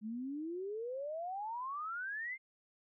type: exponential sweep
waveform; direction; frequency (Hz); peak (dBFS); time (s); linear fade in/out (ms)
sine; up; 207.7 to 2135; -38; 0.01-2.38; 50
effects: none